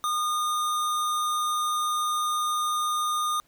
square tone, 1221 Hz, D#6, 33 cents flat, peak -25 dBFS, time 0.04-3.4 s, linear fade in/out 0 ms, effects pink hiss -64 dBFS RMS until 3.47 s

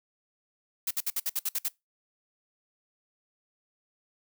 blue noise bursts, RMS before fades -29 dBFS, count 9, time 0.87-1.684 s, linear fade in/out 5 ms, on 38 ms, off 59 ms, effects noise-tail reverb RT60 0.2 s tail -23 dB re dry

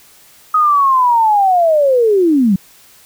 sine linear sweep, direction down, 1265 to 178.6 Hz, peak -8 dBFS, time 0.54-2.56 s, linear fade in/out 5 ms, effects white hiss -45 dBFS RMS until 3.05 s

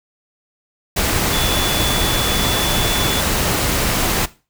sine tone in noise, 3450 Hz, A7, 35 cents flat, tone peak -22 dBFS, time 1.32-3.21 s, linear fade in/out 10 ms, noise pink, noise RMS -18 dBFS, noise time 0.96-4.26 s, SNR -7 dB, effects noise-tail reverb RT60 0.3 s tail -17 dB re dry

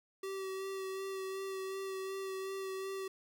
square tone with vibrato, 384.5 Hz, G4, 33 cents flat, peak -39 dBFS, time 0.23-3.08 s, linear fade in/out 5 ms, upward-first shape sine, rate 2.7 Hz, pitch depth 17 cents each way, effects 11-bit

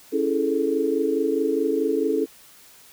sine chord, A major seventh, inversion first, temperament equal, 277.2 / 329.6 / 415.3 / 440 Hz, C#4 / E4 / G#4 / A4, 0 / 0 / 0 / 0 cents, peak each -26 / -26 / -27 / -23 dBFS, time 0.12-2.26 s, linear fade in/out 20 ms, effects white hiss -50 dBFS RMS until 2.92 s

